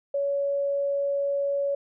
sine tone, 562 Hz, C#5, 24 cents sharp, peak -23 dBFS, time 0.14-1.75 s, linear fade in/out 5 ms, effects none

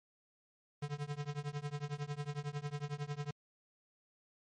square tone with tremolo, 145.7 Hz, D3, 13 cents flat, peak -35 dBFS, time 0.82-3.31 s, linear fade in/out 5 ms, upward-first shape triangle, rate 11 Hz, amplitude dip 100%, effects low-pass 7000 Hz 12 dB/octave + MP3 48 kbps

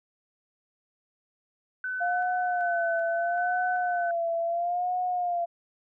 sine tone with tremolo, 1509 Hz, F#6, 34 cents sharp, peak -29 dBFS, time 1.84-4.11 s, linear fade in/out 2 ms, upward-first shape square, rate 1.3 Hz, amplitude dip 30%
sine tone with vibrato, 698.5 Hz, F5, in tune, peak -25 dBFS, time 2-5.46 s, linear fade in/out 20 ms, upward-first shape sine, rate 0.75 Hz, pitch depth 71 cents each way
effects none

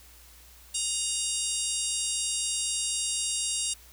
harmonic tone with a mistuned harmonic, 944 Hz, A#5, 22 cents sharp, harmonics 3 / 4 / 5 / 6 / 7 / 8 / 9 / 10, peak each -37 / -37 / -38 / -38 / -39 / -33 / -36 / -33 dBFS, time 0.74-3.74 s, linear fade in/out 10 ms, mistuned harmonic 4, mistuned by -27 cents, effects added 60 Hz sine -54 dBFS peak until 3.92 s + white hiss -54 dBFS RMS until 3.92 s

